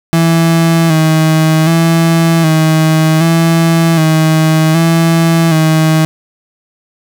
35% pulse tone with vibrato, 161.8 Hz, E3, 32 cents flat, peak -5 dBFS, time 0.13-6.05 s, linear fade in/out 0 ms, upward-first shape square, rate 0.65 Hz, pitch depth 38 cents each way, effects none

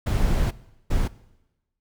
brown noise bursts at uneven times, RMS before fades -21 dBFS, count 2, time 0.06-0.51 / 0.9-1.08 s, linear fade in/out 10 ms, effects noise-tail reverb RT60 1.0 s tail -20 dB re dry

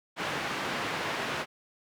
white band-pass noise, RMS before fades -33 dBFS, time 0.16-1.46 s, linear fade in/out 50 ms, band 120 to 2100 Hz, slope 12 dB/octave, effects none

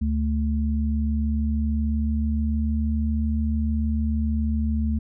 sine tone pair together, 73.42 / 220.4 Hz, D2 / A3, 0 / +3 cents, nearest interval octave + perfect fifth, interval 1903 cents, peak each -22 / -25 dBFS, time 0.01-4.99 s, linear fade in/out 10 ms, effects none

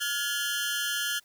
sawtooth tone cluster, 1418 / 1697 / 3103 Hz, F6 / G#6 / G7, +26 / +37 / -18 cents, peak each -29 dBFS, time 0-1.2 s, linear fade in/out 20 ms, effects white hiss -63 dBFS RMS until 1.24 s

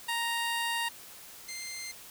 15% pulse tone pair in turn, 932.3 / 2093 Hz, A#5 / C7, 0 / 0 cents, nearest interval octave + major second, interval 1400 cents, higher second, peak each -23 / -32 dBFS, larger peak first, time 0.08-0.89 / 1.48-1.92 s, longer first, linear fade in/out 10 ms, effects white hiss -49 dBFS RMS until 2.1 s

